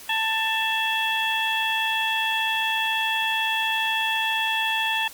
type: harmonic tone with a mistuned harmonic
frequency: 887 Hz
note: A5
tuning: 14 cents sharp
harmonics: 1 / 2 / 3 / 4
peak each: -27 / -27 / -27 / -27 dBFS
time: 0.09-5.08 s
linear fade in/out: 5 ms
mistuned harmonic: 4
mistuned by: -100 cents
effects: white hiss -43 dBFS RMS until 5.13 s + Opus 48 kbps